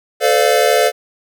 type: chord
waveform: square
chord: D minor seventh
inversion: second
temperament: equal with one note detuned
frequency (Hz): 440 / 511.6 / 587.3 / 698.5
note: A4 / C5 / D5 / F5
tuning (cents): 0 / -39 / 0 / 0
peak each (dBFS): -17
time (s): 0.2-0.92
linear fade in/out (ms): 50
effects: none